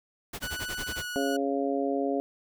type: noise with tremolo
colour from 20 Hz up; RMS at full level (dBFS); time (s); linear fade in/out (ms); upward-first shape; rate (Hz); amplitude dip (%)
pink; -35; 0.33-1.05; 5; sine; 11; 100
type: tone with pitch glide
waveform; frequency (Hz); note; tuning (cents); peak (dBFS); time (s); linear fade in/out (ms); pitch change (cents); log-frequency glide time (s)
sawtooth; 1480 to 1463.8; F#6 to F#6; 0 to -19; -30; 0.42-1.37; 10; -19; 0.96-1.01
type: harmonic tone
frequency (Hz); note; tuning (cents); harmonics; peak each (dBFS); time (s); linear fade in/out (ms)
138.59; C#3; 0; 2 / 3 / 4 / 5; -29 / -31 / -32 / -33; 1.16-2.2; 0
effects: none